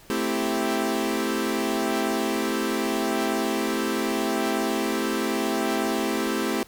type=chord; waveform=sawtooth; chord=A minor seventh; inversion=none; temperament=equal; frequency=220 / 261.6 / 329.6 / 392 Hz; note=A3 / C4 / E4 / G4; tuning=0 / 0 / 0 / 0 cents; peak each=-25 dBFS; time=0.1-6.63 s; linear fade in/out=0 ms; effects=pink hiss -51 dBFS RMS until 6.67 s